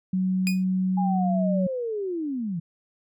sine tone, 186.4 Hz, F#3, 13 cents sharp, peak -21 dBFS, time 0.13-1.67 s, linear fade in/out 5 ms
sawtooth tone with exponential decay, 2474 Hz, D#7, 10 cents flat, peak -20 dBFS, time 0.47-0.64 s, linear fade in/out 0 ms, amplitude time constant 35 ms
sine linear sweep, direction down, 830.6 to 157 Hz, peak -26 dBFS, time 0.97-2.6 s, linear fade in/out 10 ms
effects none

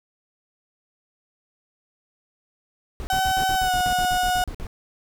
brown noise bursts, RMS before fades -31 dBFS, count 14, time 3-4.669 s, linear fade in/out 0 ms, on 70 ms, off 53 ms
35% pulse tone with pitch glide, 759 to 729.3 Hz, F#5 to F#5, +44 to -25 cents, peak -18 dBFS, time 3.1-4.44 s, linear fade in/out 2 ms, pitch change -69 cents, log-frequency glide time 3.55-3.75 s
effects none

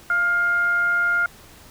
sine tone with frequency modulation, 1408 Hz, F6, 14 cents sharp, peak -17 dBFS, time 0.1-1.26 s, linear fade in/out 2 ms, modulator 719 Hz, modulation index 0.27, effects pink hiss -47 dBFS RMS until 1.7 s

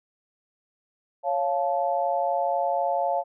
sine chord, Db augmented, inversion none, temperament equal with one note detuned, 554.4 / 698.5 / 870.4 Hz, Db5 / F5 / A5, 0 / 0 / -19 cents, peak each -27 / -25 / -28 dBFS, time 1.23-3.24 s, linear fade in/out 50 ms, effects none

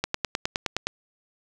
click train, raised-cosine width 0.2 ms, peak -7 dBFS, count 9, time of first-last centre 0.04-0.87 s, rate 9.64 Hz, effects none

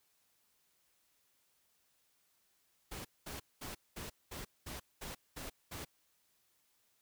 pink noise bursts, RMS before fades -45 dBFS, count 9, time 2.91-5.85 s, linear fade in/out 10 ms, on 140 ms, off 210 ms, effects white hiss -75 dBFS RMS until 7.01 s

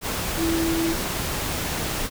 sine tone in noise, 329.3 Hz, E4, 2 cents flat, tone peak -21 dBFS, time 0.37-0.96 s, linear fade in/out 50 ms, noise pink, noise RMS -27 dBFS, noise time 0.01-2.1 s, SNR +3 dB, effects none

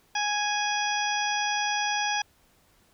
harmonic tone, 830 Hz, G#5, 1 cent flat, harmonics 1 / 2 / 3 / 4 / 6 / 7, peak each -28 / -31 / -33 / -34 / -36 / -36 dBFS, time 0.15-2.22 s, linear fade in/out 5 ms, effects pink hiss -63 dBFS RMS until 2.93 s

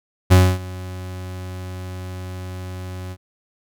40% pulse tone with ADSR envelope, 92 Hz, F#2, 9 cents flat, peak -6 dBFS, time 0.3-3.17 s, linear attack 22 ms, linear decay 260 ms, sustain -22 dB, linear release 54 ms, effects none

